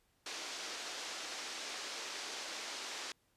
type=band-pass noise; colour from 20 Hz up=white; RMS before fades=-44 dBFS; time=0.26-3.12 s; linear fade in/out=2 ms; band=280 to 6300 Hz; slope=24 dB/octave; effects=pink hiss -75 dBFS RMS until 3.36 s + resampled to 32000 Hz